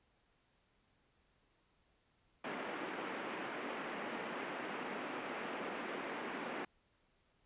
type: band-pass noise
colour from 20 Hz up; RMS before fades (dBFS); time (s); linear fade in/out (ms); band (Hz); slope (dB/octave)
pink; -43; 2.44-6.65; 5; 230 to 2600; 24
effects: pink hiss -75 dBFS RMS until 7.45 s + resampled to 8000 Hz